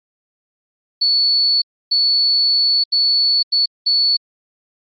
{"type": "tone bursts at uneven times", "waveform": "sine", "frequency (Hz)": 4435, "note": "C#8", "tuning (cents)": 0, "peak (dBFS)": -12, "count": 5, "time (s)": [[1.01, 1.62], [1.91, 2.84], [2.92, 3.43], [3.52, 3.66], [3.86, 4.17]], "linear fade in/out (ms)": 10, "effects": ["Opus 48 kbps"]}